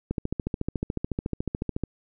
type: click train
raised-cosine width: 3 ms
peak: -14 dBFS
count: 25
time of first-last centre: 0.11-1.837 s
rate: 13.9 Hz
effects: none